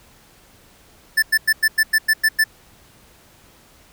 square tone bursts, 1760 Hz, A6, in tune, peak -13 dBFS, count 9, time 1.17-2.441 s, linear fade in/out 10 ms, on 55 ms, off 97 ms, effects pink hiss -51 dBFS RMS until 3.92 s

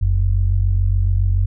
sine tone pair together, 45.4 / 92.5 Hz, F#1 / F#2, -32 / 0 cents, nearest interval octave, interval 1232 cents, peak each -16 dBFS, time 0.01-1.46 s, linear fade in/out 10 ms, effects none

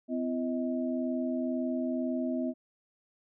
sine tone cluster, 254.6 / 336.6 / 633 Hz, C4 / E4 / D#5, -47 / +36 / +30 cents, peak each -30 / -37 / -36 dBFS, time 0.08-2.54 s, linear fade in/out 50 ms, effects none

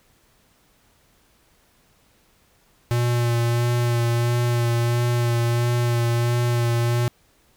square tone with vibrato, 119.2 Hz, A#2, 39 cents sharp, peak -19 dBFS, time 2.91-7.08 s, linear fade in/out 0 ms, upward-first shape sine, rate 1.5 Hz, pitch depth 21 cents each way, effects pink hiss -60 dBFS RMS until 7.56 s

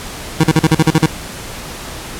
25% pulse tone bursts, 158.5 Hz, D#3, 32 cents sharp, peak -3 dBFS, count 9, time 0.4-1.061 s, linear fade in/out 5 ms, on 37 ms, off 41 ms, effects pink hiss -28 dBFS RMS until 2.19 s + low-pass 12000 Hz 12 dB/octave

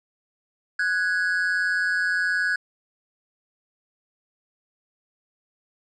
triangle tone pair together, 1480 / 1661.2 Hz, F#6 / G#6, 0 / 0 cents, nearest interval major second, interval 200 cents, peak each -22 / -22 dBFS, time 0.79-2.56 s, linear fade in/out 5 ms, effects resampled to 24000 Hz

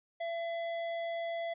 sine tone with tanh clipping, 673 Hz, E5, 36 cents sharp, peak -36 dBFS, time 0.2-1.54 s, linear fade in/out 10 ms, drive 16 dB, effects resampled to 8000 Hz

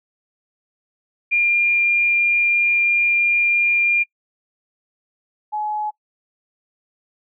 sine tone pair in turn, 2401 / 847.3 Hz, D7 / G#5, +38 / +34 cents, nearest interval octave + tritone, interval 1804 cents, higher first, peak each -14 / -21 dBFS, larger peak first, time 1.31-4.04 / 5.52-5.91 s, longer first, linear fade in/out 20 ms, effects noise-tail reverb RT60 0.1 s tail -22 dB re dry

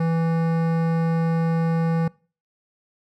sine tone with hard clipping, 164.81 Hz, E3, in tune, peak -21 dBFS, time 0-2.08 s, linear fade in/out 5 ms, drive 16 dB, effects noise-tail reverb RT60 0.4 s tail -24 dB re dry

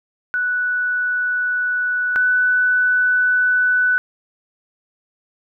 sine tone pair in turn, 1480 / 1492.9 Hz, F#6 / F#6, 0 / +15 cents, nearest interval unison, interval 15 cents, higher second, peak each -17 / -13 dBFS, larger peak second, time 0.34-2.16 / 2.16-3.98 s, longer neither, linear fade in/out 0 ms, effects none

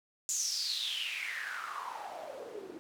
white noise with band-pass filter sweep, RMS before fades -38 dBFS, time 0.29-2.79 s, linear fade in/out 0 ms, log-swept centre 7100 to 320 Hz, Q 7.8, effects none

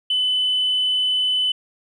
sine tone, 3012 Hz, F#7, 30 cents sharp, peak -16 dBFS, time 0.1-1.52 s, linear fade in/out 5 ms, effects tanh soft clip ceiling -13 dBFS

